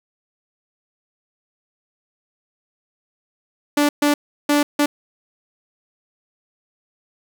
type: tone bursts at uneven times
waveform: sawtooth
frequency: 291.7 Hz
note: D4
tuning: 12 cents flat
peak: -10 dBFS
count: 4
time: 3.77-3.89 / 4.02-4.14 / 4.49-4.63 / 4.79-4.86 s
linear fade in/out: 5 ms
effects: 8-bit